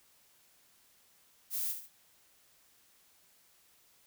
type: noise with echo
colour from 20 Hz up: violet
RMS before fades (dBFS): -35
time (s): 1.5-1.75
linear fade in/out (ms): 50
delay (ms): 71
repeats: 2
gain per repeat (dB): -8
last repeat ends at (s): 1.892
effects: white hiss -66 dBFS RMS until 4.06 s